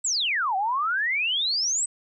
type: exponential two-way sweep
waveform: sine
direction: down then up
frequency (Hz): 8210 to 740 to 8210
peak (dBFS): -22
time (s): 0.04-1.86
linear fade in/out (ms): 10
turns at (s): 0.56
effects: none